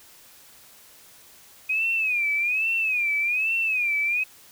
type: tone with vibrato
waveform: sine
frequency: 2495 Hz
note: D#7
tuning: 4 cents sharp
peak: -21 dBFS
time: 1.69-4.24 s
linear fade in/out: 10 ms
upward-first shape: sine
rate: 1.2 Hz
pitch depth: 140 cents each way
effects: white hiss -51 dBFS RMS until 4.51 s